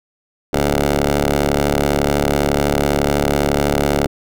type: ring-modulated tone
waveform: 10% pulse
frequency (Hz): 72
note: D2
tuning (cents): -34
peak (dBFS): -3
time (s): 0.53-4.07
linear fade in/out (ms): 5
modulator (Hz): 341
effects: none